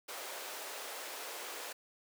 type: high-pass noise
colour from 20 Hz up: pink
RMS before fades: -44 dBFS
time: 0.08-1.73 s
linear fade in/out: 10 ms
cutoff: 430 Hz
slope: 24 dB/octave
effects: none